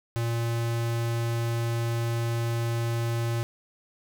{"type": "tone", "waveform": "square", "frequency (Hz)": 116.54, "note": "A#2", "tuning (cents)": 0, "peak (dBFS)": -26, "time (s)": [0.16, 3.43], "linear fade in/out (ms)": 0, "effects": []}